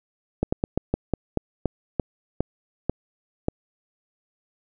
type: slowing click train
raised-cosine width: 2 ms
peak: -8 dBFS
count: 12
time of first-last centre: 0.43-3.484 s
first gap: 95 ms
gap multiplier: 1.2
effects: none